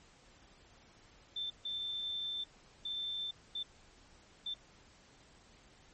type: tone bursts at uneven times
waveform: sine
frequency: 3552 Hz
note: A7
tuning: 16 cents sharp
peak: -36 dBFS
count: 5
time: 1.36-1.5 / 1.65-2.44 / 2.85-3.31 / 3.55-3.63 / 4.46-4.54 s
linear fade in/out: 5 ms
effects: pink hiss -62 dBFS RMS until 5.93 s + MP3 32 kbps